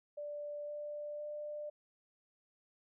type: tone with pitch steps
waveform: sine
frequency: 587.3 / 591.4 / 595.5 Hz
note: D5 / D5 / D5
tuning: 0 / +12 / +24 cents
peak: -40 dBFS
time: 0.17-1.7 s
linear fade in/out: 10 ms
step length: 510 ms
effects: none